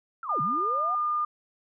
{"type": "linear two-way sweep", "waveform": "sine", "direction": "down then up", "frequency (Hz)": [1400, 130.1, 766], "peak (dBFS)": -33, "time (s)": [0.23, 0.95], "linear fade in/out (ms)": 2, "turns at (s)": 0.41}
{"type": "tone", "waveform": "sine", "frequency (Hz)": 1210, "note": "D#6", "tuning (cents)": -49, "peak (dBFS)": -24, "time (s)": [0.29, 1.25], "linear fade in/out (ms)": 5}
{"effects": []}